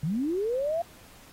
sine linear sweep, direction up, 137.4 to 694 Hz, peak -25 dBFS, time 0.03-0.82 s, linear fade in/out 5 ms, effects pink hiss -53 dBFS RMS until 1.32 s + AAC 48 kbps

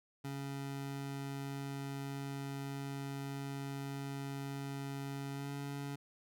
25% pulse tone with pitch glide, 138.59 to 140.77 Hz, C#3 to C#3, 0 to +27 cents, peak -36 dBFS, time 0.24-5.96 s, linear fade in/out 10 ms, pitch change +27 cents, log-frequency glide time 5.32-5.5 s, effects none

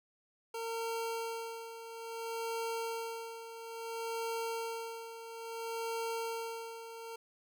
25% pulse tone with tremolo, 456.9 Hz, A#4, 35 cents flat, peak -31 dBFS, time 0.54-7.16 s, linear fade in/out 5 ms, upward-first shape sine, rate 0.59 Hz, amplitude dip 70%, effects none

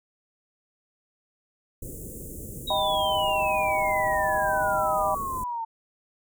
pink band-stop noise, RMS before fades -38 dBFS, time 1.82-5.44 s, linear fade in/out 5 ms, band 520 to 7200 Hz, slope 48 dB/octave
sine exponential sweep, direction down, 3830 to 895 Hz, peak -28 dBFS, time 2.67-5.65 s, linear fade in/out 10 ms
sine chord, Eb augmented, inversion none, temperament equal, 622.3 / 784 / 987.8 Hz, Eb5 / G5 / B5, 0 / 0 / 0 cents, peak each -27 dBFS, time 2.7-5.15 s, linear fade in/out 5 ms
effects none

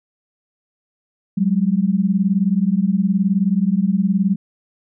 sine beating tone pair, 184.5 / 203.5 Hz, F#3 / G#3, -5 / -35 cents, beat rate 19 Hz, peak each -17 dBFS, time 1.37-4.36 s, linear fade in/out 10 ms, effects none

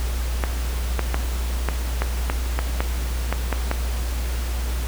clicks, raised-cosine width 0.5 ms, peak -7 dBFS, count 11, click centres 0.438 / 0.993 / 1.144 / 1.687 / 2.02 / 2.299 / 2.59 / 2.805 / 3.326 / 3.527 / 3.714 s, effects added 60 Hz sine -22 dBFS peak until 4.87 s + pink hiss -34 dBFS RMS until 4.87 s

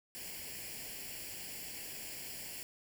white noise with comb filter, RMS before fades -45 dBFS, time 0.15-2.63 s, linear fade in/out 0 ms, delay 0.4 ms, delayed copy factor +0.75, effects none

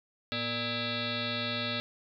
sine tone with frequency modulation, 2001 Hz, B6, 22 cents sharp, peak -30 dBFS, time 0.32-1.8 s, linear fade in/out 0 ms, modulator 352 Hz, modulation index 6.2, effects none

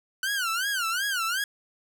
sawtooth tone with vibrato, 1480 Hz, F#6, in tune, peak -22 dBFS, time 0.23-1.44 s, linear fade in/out 2 ms, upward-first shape sine, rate 2.7 Hz, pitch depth 200 cents each way, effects none

